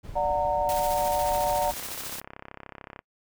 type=noise; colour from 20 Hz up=brown; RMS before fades=-39 dBFS; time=0.03-1.75 s; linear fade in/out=20 ms
type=chord; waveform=sine; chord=D augmented; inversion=none; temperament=just; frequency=587.3 / 734.2 / 917.7 Hz; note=D5 / F#5 / A#5; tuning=0 / -14 / -27 cents; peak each=-27 dBFS; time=0.15-1.72 s; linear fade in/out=20 ms
type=noise with tremolo; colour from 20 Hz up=white; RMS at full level=-35 dBFS; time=0.69-2.2 s; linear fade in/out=0 ms; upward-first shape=square; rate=14 Hz; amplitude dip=30%
type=click train; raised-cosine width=0.5 ms; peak=-25 dBFS; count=59; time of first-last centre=1.26-2.991 s; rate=33.5 Hz
effects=noise-tail reverb RT60 0.1 s tail -26 dB re dry